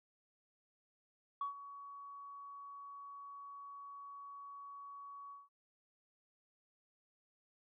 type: tone with ADSR envelope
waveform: sine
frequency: 1125 Hz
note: C#6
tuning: 25 cents sharp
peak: -34 dBFS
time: 1.41-5.49 s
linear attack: 3 ms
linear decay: 120 ms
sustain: -14 dB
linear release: 180 ms
effects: tanh soft clip ceiling -31 dBFS